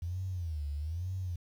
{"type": "tone with vibrato", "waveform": "sine", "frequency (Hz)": 82.41, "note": "E2", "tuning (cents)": 0, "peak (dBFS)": -33, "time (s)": [0.02, 1.36], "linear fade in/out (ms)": 5, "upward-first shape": "sine", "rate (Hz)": 1.1, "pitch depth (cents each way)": 230, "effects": ["10-bit"]}